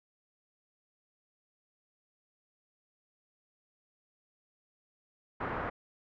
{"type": "low-pass noise", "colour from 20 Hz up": "white", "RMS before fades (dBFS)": -36, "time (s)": [5.4, 5.7], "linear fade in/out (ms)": 10, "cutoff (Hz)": 1500, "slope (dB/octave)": 24, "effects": []}